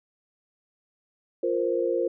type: chord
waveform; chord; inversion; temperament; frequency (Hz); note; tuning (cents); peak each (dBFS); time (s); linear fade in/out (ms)
sine; F suspended fourth; none; just; 349.2 / 465.6 / 523.8; F4 / Bb4 / C5; 0 / -2 / +2; -27; 1.43-2.08; 5
effects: none